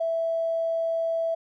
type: tone with tanh clipping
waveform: triangle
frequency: 659.3 Hz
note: E5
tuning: in tune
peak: -23 dBFS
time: 0-1.35 s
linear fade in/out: 10 ms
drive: 3 dB
effects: none